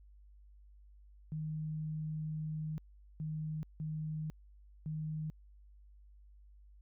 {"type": "tone bursts at uneven times", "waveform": "sine", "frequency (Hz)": 155.56, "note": "D#3", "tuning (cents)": 0, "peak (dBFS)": -36, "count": 4, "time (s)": [[1.32, 2.78], [3.2, 3.63], [3.8, 4.3], [4.86, 5.3]], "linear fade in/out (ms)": 0, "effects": ["added 50 Hz sine -56 dBFS peak until 6.81 s"]}